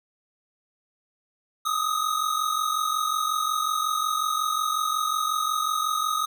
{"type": "tone pair together", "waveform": "square", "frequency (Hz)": [1231, 1276.5], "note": ["D#6", "D#6"], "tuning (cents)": [-19, 44], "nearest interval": "minor second", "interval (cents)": 63, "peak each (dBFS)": -27, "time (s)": [1.65, 6.26], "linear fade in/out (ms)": 10, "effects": []}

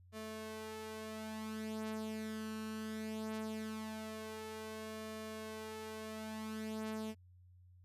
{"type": "tone with flanger", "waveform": "sawtooth", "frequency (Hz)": 218.3, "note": "A3", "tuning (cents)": -13, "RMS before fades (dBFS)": -44, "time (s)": [0.12, 7.15], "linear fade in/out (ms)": 50, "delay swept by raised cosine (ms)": [1.7, 5.3], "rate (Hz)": 0.2, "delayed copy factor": 0.6, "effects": ["added 90 Hz sine -59 dBFS peak until 7.84 s", "resampled to 32000 Hz"]}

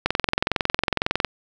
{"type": "click train", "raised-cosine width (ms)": 0.3, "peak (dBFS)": -3, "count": 27, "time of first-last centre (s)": [0.06, 1.247], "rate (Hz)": 21.9, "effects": []}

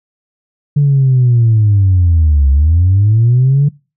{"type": "linear two-way sweep", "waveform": "sine", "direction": "down then up", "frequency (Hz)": [146.5, 66.8, 146.5], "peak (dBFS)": -5, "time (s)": [0.76, 3.69], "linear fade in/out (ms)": 10, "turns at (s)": 2.5, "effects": ["noise-tail reverb RT60 0.3 s tail -23 dB re dry", "tanh soft clip ceiling -3 dBFS"]}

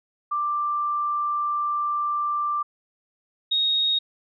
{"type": "tone pair in turn", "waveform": "sine", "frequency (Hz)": [1180, 3746], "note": ["D6", "A#7"], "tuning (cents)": [8, 8], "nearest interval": "octave + minor sixth", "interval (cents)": 2000, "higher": "second", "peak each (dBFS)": [-22, -19], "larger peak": "second", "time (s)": [[0.31, 2.63], [3.51, 3.99]], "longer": "first", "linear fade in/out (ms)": 10, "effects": []}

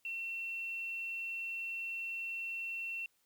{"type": "tone with quantisation", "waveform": "sine", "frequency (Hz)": 2710, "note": "E7", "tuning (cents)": 47, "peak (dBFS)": -37, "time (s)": [0.05, 3.06], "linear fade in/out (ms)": 2, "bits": 10, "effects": ["white hiss -75 dBFS RMS until 3.25 s"]}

